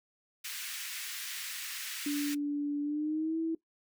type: high-pass noise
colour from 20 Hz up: pink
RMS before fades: -40 dBFS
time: 0.44-2.35 s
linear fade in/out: 10 ms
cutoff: 1700 Hz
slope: 24 dB/octave
type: tone with pitch glide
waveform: sine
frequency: 290 to 325.5 Hz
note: D4 to E4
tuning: -22 to -22 cents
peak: -29 dBFS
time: 2.06-3.55 s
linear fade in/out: 5 ms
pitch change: +200 cents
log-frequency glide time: 2.82-3.38 s
effects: noise-tail reverb RT60 0.1 s tail -18 dB re dry